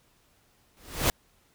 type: noise with exponential growth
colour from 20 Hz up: pink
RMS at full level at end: -20 dBFS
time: 0.77-1.1 s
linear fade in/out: 1 ms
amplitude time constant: 71 ms
effects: pink hiss -65 dBFS RMS until 1.54 s